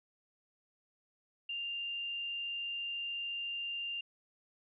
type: tone with frequency modulation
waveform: sine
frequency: 2794 Hz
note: F7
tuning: in tune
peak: -36 dBFS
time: 1.49-4.01 s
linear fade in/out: 5 ms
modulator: 49.4 Hz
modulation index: 0.42
effects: none